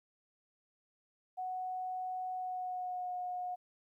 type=tone with pitch glide; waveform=sine; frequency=740 to 723.9 Hz; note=F#5 to F#5; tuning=0 to -38 cents; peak=-36 dBFS; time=1.37-3.56 s; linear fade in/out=20 ms; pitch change=-38 cents; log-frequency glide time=2.33-3.14 s; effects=13-bit